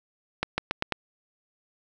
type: accelerating click train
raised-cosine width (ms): 0.3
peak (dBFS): -9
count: 5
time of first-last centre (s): 0.43-0.923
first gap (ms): 150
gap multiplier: 0.87
effects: none